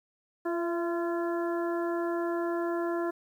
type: harmonic tone with a mistuned harmonic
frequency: 343 Hz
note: F4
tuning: 31 cents flat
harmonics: 1 / 2 / 3 / 4 / 5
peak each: -29 / -35 / -39 / -41 / -43 dBFS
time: 0.45-3.11 s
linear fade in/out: 10 ms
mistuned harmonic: 2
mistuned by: -32 cents
effects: 10-bit